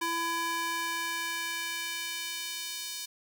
square tone with high-pass filter sweep, 334.5 Hz, E4, 25 cents sharp, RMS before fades -34 dBFS, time 0.01-3.06 s, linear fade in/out 10 ms, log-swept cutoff 750 to 4200 Hz, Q 1.1, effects none

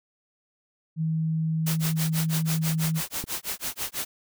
sine tone, 160 Hz, D#3, 49 cents sharp, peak -23 dBFS, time 0.96-3.02 s, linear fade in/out 50 ms
white noise with tremolo, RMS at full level -29 dBFS, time 1.66-4.05 s, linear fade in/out 10 ms, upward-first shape sine, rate 6.1 Hz, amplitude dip 100%
click, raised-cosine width 3 ms, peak -21 dBFS, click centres 3.24 s
effects none

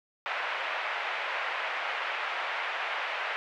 white band-pass noise, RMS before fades -33 dBFS, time 0.26-3.36 s, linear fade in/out 0 ms, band 580 to 2500 Hz, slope 24 dB/octave, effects none

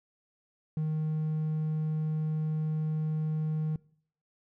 triangle tone, 155.56 Hz, D#3, in tune, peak -25 dBFS, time 0.77-3.76 s, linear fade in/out 2 ms, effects noise-tail reverb RT60 0.6 s tail -24 dB re dry + tanh soft clip ceiling -21 dBFS

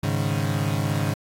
35% pulse chord, Ab suspended fourth, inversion none, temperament equal, 103.83 / 138.59 / 155.56 Hz, Ab2 / Db3 / Eb3, 0 / 0 / 0 cents, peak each -24 / -25 / -25 dBFS, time 0.03-1.14 s, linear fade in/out 5 ms, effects AAC 64 kbps

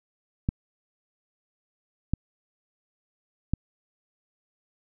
clicks, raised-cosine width 5 ms, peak -11 dBFS, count 3, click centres 0.489 / 2.136 / 3.536 s, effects none

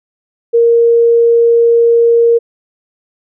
sine tone, 466.6 Hz, A#4, 2 cents sharp, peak -5 dBFS, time 0.53-2.39 s, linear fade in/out 20 ms, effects none

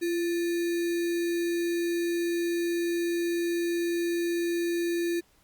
sine tone with sample-and-hold, 341.9 Hz, F4, 37 cents flat, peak -25 dBFS, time 0.01-5.21 s, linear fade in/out 20 ms, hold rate 2100 Hz, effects pink hiss -64 dBFS RMS until 5.43 s + Opus 48 kbps

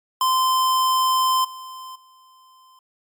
square tone with level steps, 1035 Hz, C6, 19 cents flat, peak -17 / -35 / -50 dBFS, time 0.21-2.79 s, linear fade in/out 2 ms, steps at 1.44 / 1.95 s, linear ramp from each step 10 ms, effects MP3 96 kbps

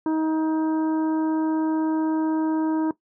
harmonic tone, 315.8 Hz, D#4, 26 cents sharp, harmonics 1 / 2 / 3 / 4 / 5, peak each -20 / -36 / -30 / -43 / -44 dBFS, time 0.06-2.91 s, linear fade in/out 2 ms, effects noise-tail reverb RT60 0.1 s tail -17 dB re dry

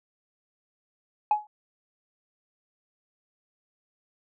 sine tone with exponential decay, 843 Hz, G#5, 26 cents sharp, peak -14 dBFS, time 1.31-1.47 s, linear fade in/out 2 ms, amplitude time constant 34 ms, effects tanh soft clip ceiling -15 dBFS

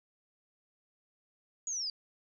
sine linear sweep, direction down, 6840 to 4656 Hz, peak -33 dBFS, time 1.67-1.9 s, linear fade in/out 2 ms, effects none

